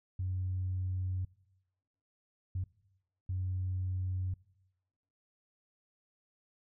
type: tone bursts at uneven times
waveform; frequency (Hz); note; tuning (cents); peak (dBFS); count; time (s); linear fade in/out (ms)
sine; 92.5; F#2; 0; -31; 3; 0.19-1.25 / 2.55-2.64 / 3.29-4.34; 5
effects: noise-tail reverb RT60 1.0 s tail -23 dB re dry + tanh soft clip ceiling -27 dBFS